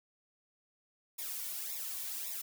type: noise with flanger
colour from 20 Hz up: blue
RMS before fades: -40 dBFS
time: 1.18-2.42 s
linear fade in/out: 10 ms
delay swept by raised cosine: 0.65 to 2.45 ms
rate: 1.8 Hz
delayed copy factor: -0.85
effects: none